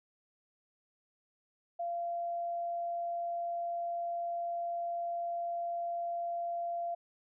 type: tone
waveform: sine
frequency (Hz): 688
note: F5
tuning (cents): -26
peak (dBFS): -33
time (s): 1.79-6.95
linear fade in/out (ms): 10
effects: none